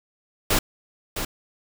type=noise with echo; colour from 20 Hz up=pink; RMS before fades=-20 dBFS; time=0.5-0.59 s; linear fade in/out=5 ms; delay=660 ms; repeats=1; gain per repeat=-8 dB; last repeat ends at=1.25 s; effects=none